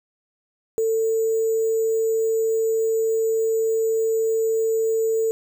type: tone with sample-and-hold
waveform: sine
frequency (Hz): 446.6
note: A4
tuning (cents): +26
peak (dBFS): -18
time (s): 0.78-5.31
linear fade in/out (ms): 0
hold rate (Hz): 7350
effects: none